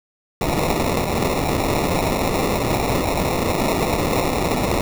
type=noise with sample-and-hold; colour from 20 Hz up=white; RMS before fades=-20 dBFS; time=0.41-4.81 s; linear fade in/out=2 ms; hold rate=1575 Hz; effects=none